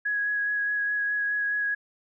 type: tone with vibrato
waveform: sine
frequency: 1667 Hz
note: G#6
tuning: 6 cents sharp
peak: -24 dBFS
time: 0.05-1.75 s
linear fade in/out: 10 ms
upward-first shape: sine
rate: 4.8 Hz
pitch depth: 13 cents each way
effects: none